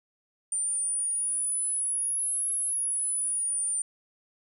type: linear two-way sweep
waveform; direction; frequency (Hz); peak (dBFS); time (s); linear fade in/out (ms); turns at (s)
sine; up then down; 9060 to 10800 to 9060; -26; 0.52-3.82; 2; 2.52
effects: none